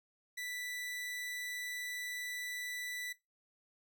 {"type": "tone", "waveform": "sawtooth", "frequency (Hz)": 1975.5, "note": "B6", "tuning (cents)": 0, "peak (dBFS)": -36, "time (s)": [0.37, 3.13], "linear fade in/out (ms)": 10, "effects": ["noise-tail reverb RT60 0.2 s tail -18 dB re dry"]}